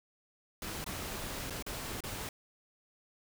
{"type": "noise with dropouts", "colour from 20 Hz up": "pink", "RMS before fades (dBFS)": -40, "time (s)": [0.62, 2.29], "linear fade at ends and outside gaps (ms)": 2, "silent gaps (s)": [[0.843, 0.863], [1.499, 1.505], [1.625, 1.664], [2.006, 2.037]], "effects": []}